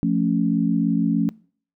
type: chord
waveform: sine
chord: F augmented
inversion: none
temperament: equal with one note detuned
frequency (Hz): 173.51 / 220 / 277.2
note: F3 / A3 / C#4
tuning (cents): -11 / 0 / 0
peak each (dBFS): -22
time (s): 0.03-1.29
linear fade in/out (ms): 0
effects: noise-tail reverb RT60 0.5 s tail -25 dB re dry